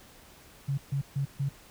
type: tone bursts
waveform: sine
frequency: 138.7 Hz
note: C#3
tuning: 1 cent sharp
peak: -26 dBFS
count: 4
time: 0.68-1.492 s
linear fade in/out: 10 ms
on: 98 ms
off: 140 ms
effects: pink hiss -54 dBFS RMS until 1.7 s